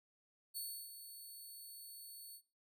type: tone with ADSR envelope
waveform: 5% pulse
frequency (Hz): 4435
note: C#8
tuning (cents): 0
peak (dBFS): -34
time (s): 0.54-2.42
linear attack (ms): 29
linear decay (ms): 320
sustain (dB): -10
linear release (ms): 74
effects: noise-tail reverb RT60 0.3 s tail -18 dB re dry